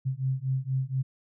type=beating tone pair; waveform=sine; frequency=130 / 134.2 Hz; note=C3 / C3; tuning=-11 / +44 cents; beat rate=4.2 Hz; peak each=-29 dBFS; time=0.05-1.03 s; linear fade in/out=20 ms; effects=none